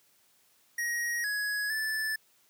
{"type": "tone with pitch steps", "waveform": "square", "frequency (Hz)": [1889, 1675, 1749], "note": ["A#6", "G#6", "A6"], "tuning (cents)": [22, 14, -11], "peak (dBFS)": -30, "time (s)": [0.78, 2.16], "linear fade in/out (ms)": 5, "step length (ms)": 460, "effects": ["white hiss -66 dBFS RMS until 2.49 s", "high-pass 80 Hz 12 dB/octave"]}